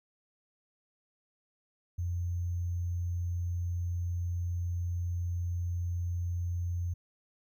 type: tone with sample-and-hold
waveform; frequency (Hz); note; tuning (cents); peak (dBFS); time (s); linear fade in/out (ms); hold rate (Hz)
sine; 87.31; F2; 0; -30; 1.98-6.94; 10; 6300
effects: none